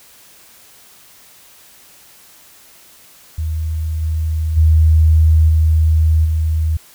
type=tone with level steps; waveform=sine; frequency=79.2 Hz; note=D#2; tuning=31 cents sharp; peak=-17 / -15 / -7 / -9 / -13 dBFS; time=3.38-6.77 s; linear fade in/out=5 ms; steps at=4.01 / 4.56 / 5.48 / 6.24 s; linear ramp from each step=20 ms; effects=white hiss -45 dBFS RMS until 6.94 s